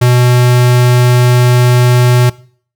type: tone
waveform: square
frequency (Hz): 123.47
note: B2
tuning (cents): 0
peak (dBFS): -6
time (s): 0.01-2.3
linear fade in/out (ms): 10
effects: noise-tail reverb RT60 0.5 s tail -21 dB re dry